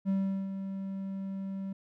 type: tone with ADSR envelope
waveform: triangle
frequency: 193.7 Hz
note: G3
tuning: 20 cents flat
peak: -23 dBFS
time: 0.05-1.73 s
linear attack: 39 ms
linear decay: 390 ms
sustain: -9 dB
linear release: 6 ms
effects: none